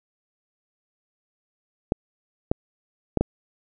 clicks, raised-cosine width 2 ms, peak -6 dBFS, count 4, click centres 1.921 / 2.515 / 3.173 / 3.21 s, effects none

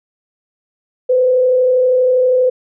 sine tone with frequency modulation, 507 Hz, B4, 45 cents sharp, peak -9 dBFS, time 1.09-2.5 s, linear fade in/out 10 ms, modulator 32.5 Hz, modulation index 0.33, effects none

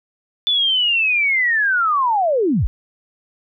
sine linear sweep, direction down, 3500 to 30.87 Hz, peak -14 dBFS, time 0.47-2.67 s, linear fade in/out 0 ms, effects none

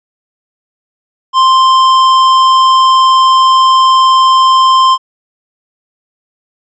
triangle tone with hard clipping, 1046.5 Hz, C6, in tune, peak -6 dBFS, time 1.33-4.98 s, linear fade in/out 50 ms, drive 14 dB, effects resampled to 16000 Hz

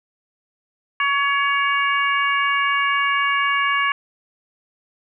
harmonic tone, 562 Hz, C#5, 24 cents sharp, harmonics 2 / 3 / 4 / 5, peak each -20 / -22 / -23 / -27 dBFS, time 1-3.92 s, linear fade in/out 2 ms, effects none

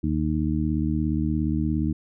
harmonic tone, 77.1 Hz, D#2, 15 cents flat, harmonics 1 / 2 / 3 / 4, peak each -27 / -27 / -27 / -27 dBFS, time 0.03-1.93 s, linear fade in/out 10 ms, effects none

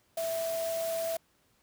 sine tone in noise, 659.3 Hz, E5, in tune, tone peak -30 dBFS, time 0.17-1.17 s, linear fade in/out 5 ms, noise white, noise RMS -41 dBFS, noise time 0.17-1.17 s, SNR +8 dB, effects pink hiss -69 dBFS RMS until 1.62 s + high-pass 60 Hz 12 dB/octave

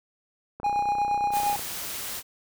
click train, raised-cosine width 1 ms, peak -24 dBFS, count 32, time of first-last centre 0.6-1.594 s, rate 31.2 Hz
triangle tone with tremolo, 821 Hz, G#5, 20 cents flat, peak -19 dBFS, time 0.64-1.56 s, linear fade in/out 5 ms, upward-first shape sine, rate 8.6 Hz, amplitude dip 40%
white noise, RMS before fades -34 dBFS, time 1.31-2.23 s, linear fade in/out 50 ms
effects none

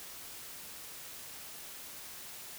silence, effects white hiss -47 dBFS RMS until 2.58 s

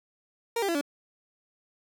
30% pulse tone with pitch steps, 466.2 / 396.6 / 337.4 / 287 Hz, A#4 / G4 / E4 / D4, 0 / +20 / +40 / -40 cents, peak -23 dBFS, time 0.56-0.812 s, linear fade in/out 5 ms, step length 63 ms, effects none

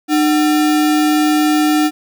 sine tone with sample-and-hold, 303.5 Hz, D#4, 43 cents flat, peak -10 dBFS, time 0.08-1.91 s, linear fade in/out 50 ms, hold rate 1050 Hz, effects none

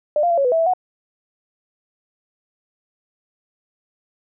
sine tone with pitch steps, 598 / 696 / 681 / 554 / 496.3 / 654 / 658 / 734 Hz, D5 / F5 / F5 / C#5 / B4 / E5 / E5 / F#5, +31 / -6 / -44 / -1 / +8 / -14 / -3 / -14 cents, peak -14 dBFS, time 0.16-0.736 s, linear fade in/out 2 ms, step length 72 ms, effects none

